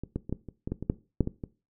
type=clicks; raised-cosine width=3 ms; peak=-22 / -17 / -24 / -16 / -27 / -19 / -17 / -21 / -11 / -9 / -17 / -22 dBFS; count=12; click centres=0.036 / 0.16 / 0.295 / 0.326 / 0.487 / 0.675 / 0.72 / 0.826 / 0.899 / 1.207 / 1.274 / 1.438 s; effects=noise-tail reverb RT60 0.3 s tail -18 dB re dry